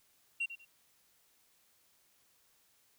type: tone with echo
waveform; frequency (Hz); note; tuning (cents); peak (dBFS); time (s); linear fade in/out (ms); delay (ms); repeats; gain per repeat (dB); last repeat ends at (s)
sine; 2751; F7; -27; -29; 0.4-0.46; 10; 96; 2; -13; 0.652
effects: tanh soft clip ceiling -30 dBFS + white hiss -70 dBFS RMS until 2.98 s